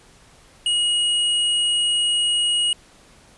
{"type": "tone", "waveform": "square", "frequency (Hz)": 2890, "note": "F#7", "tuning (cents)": -41, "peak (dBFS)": -18, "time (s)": [0.66, 2.73], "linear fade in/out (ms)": 2, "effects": ["pink hiss -51 dBFS RMS until 3.37 s", "resampled to 24000 Hz"]}